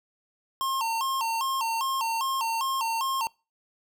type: tone with vibrato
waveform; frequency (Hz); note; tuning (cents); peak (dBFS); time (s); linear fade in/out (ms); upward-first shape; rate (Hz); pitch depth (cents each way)
square; 986; B5; -3; -26; 0.61-3.27; 0; square; 2.5; 140
effects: noise-tail reverb RT60 0.3 s tail -25 dB re dry